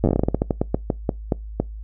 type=slowing click train; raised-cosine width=2 ms; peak=-5 dBFS; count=20; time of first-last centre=0.04-1.6 s; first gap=9 ms; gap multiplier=1.21; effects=noise-tail reverb RT60 0.2 s tail -24 dB re dry + added 53 Hz sine -31 dBFS peak until 1.83 s